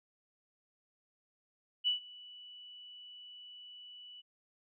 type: tone with ADSR envelope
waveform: sine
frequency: 2960 Hz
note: F#7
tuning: in tune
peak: -26 dBFS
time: 1.84-4.22 s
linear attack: 34 ms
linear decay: 120 ms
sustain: -23 dB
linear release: 23 ms
effects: none